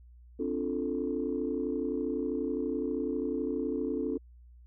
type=chord; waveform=sine; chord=D minor seventh; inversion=third; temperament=equal; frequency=261.6 / 293.7 / 349.2 / 440 Hz; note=C4 / D4 / F4 / A4; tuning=0 / 0 / 0 / 0 cents; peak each=-34 / -34 / -36 / -34 dBFS; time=0.39-4.18 s; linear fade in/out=10 ms; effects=tanh soft clip ceiling -20 dBFS + added 60 Hz sine -51 dBFS peak until 4.66 s